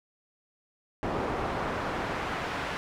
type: noise with band-pass filter sweep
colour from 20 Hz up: brown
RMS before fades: -32 dBFS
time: 1.03-2.77 s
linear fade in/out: 0 ms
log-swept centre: 790 to 1800 Hz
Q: 0.81
effects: none